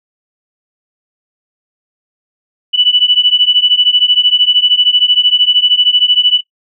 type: beating tone pair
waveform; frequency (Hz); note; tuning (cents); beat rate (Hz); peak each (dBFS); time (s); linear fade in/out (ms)
sine; 2960 / 2973; F#7 / F#7; 0 / +8; 13; -10; 2.73-6.41; 20
effects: noise-tail reverb RT60 0.1 s tail -18 dB re dry